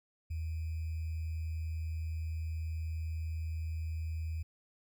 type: tone with sample-and-hold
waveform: sine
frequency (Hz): 80.3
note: E2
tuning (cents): -45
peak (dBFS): -34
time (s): 0.3-4.43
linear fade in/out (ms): 10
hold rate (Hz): 2450
effects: none